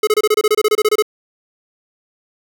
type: tone bursts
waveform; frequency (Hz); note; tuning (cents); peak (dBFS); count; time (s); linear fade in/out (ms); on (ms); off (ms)
square; 426.6; G#4; +46; -11; 15; 0.03-1.024; 5; 42; 26
effects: none